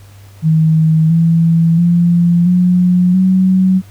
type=tone with pitch steps; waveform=sine; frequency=158.8 / 165.45 / 172.37 / 179.59 / 187.11 Hz; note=D#3 / E3 / F3 / F3 / F#3; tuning=+36 / +7 / -22 / +49 / +20 cents; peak=-7 dBFS; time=0.42-3.82 s; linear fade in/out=50 ms; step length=680 ms; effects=added 99 Hz sine -36 dBFS peak until 3.9 s + pink hiss -46 dBFS RMS until 3.9 s